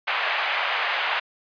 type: band-pass noise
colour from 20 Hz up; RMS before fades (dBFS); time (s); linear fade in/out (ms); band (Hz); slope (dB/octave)
white; -25; 0.07-1.2; 10; 650 to 2800; 24
effects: resampled to 11025 Hz